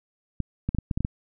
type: clicks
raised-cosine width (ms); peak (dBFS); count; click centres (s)
5; -13; 8; 0.403 / 0.69 / 0.748 / 0.786 / 0.912 / 0.975 / 1.006 / 1.049
effects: none